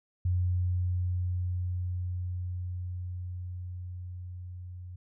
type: tone with level ramp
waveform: sine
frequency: 90 Hz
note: F#2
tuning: 47 cents flat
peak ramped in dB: -24 to -40 dBFS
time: 0.25-4.96 s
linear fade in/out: 5 ms
effects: none